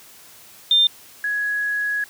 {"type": "tone pair in turn", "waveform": "sine", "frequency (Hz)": [3600, 1671.7], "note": ["A7", "G#6"], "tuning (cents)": [39, 11], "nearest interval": "octave + minor second", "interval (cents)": 1328, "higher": "first", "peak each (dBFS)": [-12, -20], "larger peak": "first", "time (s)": [[0.71, 0.87], [1.24, 2.04]], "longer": "second", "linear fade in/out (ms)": 2, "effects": ["white hiss -46 dBFS RMS until 2.09 s", "high-pass 60 Hz 12 dB/octave"]}